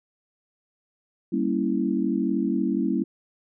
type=chord; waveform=sine; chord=G diminished seventh; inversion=none; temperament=equal; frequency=196 / 233.1 / 277.2 / 329.6 Hz; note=G3 / Bb3 / Db4 / Fb4; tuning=0 / 0 / 0 / 0 cents; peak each=-27 dBFS; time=1.32-3.04 s; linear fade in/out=10 ms; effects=none